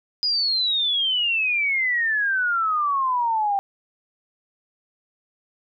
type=exponential sweep; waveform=sine; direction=down; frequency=4978 to 780 Hz; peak=-19 dBFS; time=0.23-3.59 s; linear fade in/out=0 ms; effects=none